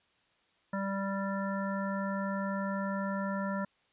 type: harmonic tone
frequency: 196 Hz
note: G3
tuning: in tune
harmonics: 1 / 3 / 5 / 7 / 9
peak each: -33 / -38 / -40 / -41 / -43 dBFS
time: 0.73-3.65 s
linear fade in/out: 5 ms
effects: white hiss -70 dBFS RMS until 3.92 s + resampled to 8000 Hz